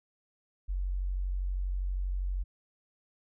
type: tone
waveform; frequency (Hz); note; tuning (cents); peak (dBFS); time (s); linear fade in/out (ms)
sine; 46.25; F#1; 0; -29; 0.68-2.44; 20
effects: none